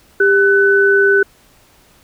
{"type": "tone pair together", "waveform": "sine", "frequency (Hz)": [397.3, 1500], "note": ["G4", "F#6"], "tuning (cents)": [23, 23], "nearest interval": "octave + major seventh", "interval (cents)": 2300, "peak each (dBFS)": -11, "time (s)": [0.2, 1.23], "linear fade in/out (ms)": 5, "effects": ["pink hiss -50 dBFS RMS until 2.03 s"]}